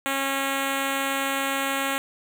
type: tone with notch filter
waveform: 5% pulse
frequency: 273 Hz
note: C#4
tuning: 26 cents flat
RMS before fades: -26 dBFS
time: 0.06-1.98 s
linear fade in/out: 0 ms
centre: 4800 Hz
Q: 1.6
effects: none